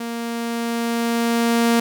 sawtooth tone with level ramp, 233.1 Hz, A#3, in tune, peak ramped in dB -22 to -10 dBFS, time 0-1.8 s, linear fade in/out 5 ms, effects none

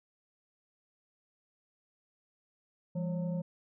sine tone with frequency modulation, 169.5 Hz, E3, 49 cents sharp, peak -31 dBFS, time 2.95-3.42 s, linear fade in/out 10 ms, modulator 371 Hz, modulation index 0.67, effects none

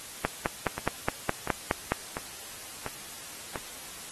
two click trains, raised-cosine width 0.5 ms, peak -10 / -17 dBFS, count 9 / 5, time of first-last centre 0.25-1.92 / 0.78-3.558 s, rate 4.79 / 1.44 Hz, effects white hiss -43 dBFS RMS until 4.11 s + AAC 32 kbps

